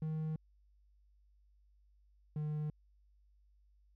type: tone pair in turn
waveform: triangle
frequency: 156.8 / 151.46 Hz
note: D#3 / D#3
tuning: +14 / -46 cents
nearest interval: minor second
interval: 60 cents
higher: first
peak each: -33 / -33 dBFS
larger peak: neither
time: 0.02-0.36 / 2.36-2.7 s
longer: neither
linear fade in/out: 2 ms
effects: added 50 Hz sine -65 dBFS peak until 3.95 s